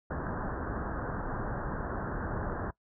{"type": "low-pass noise", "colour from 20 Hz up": "pink", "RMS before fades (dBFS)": -35, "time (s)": [0.1, 2.71], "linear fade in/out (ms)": 10, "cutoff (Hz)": 1700, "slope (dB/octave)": 96, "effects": ["noise-tail reverb RT60 0.1 s tail -20 dB re dry"]}